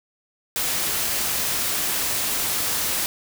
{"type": "noise", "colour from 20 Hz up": "white", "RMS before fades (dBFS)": -24, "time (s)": [0.56, 3.06], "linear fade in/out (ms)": 0, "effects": []}